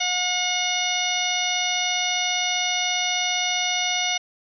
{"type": "harmonic tone with a mistuned harmonic", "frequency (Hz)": 723, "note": "F#5", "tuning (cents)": -40, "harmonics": [1, 2, 3, 4, 5, 6, 7, 8], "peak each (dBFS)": [-29, -36, -27, -28, -28, -36, -37, -28], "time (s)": [0, 4.18], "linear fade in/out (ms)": 10, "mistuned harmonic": 8, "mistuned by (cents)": 25, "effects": []}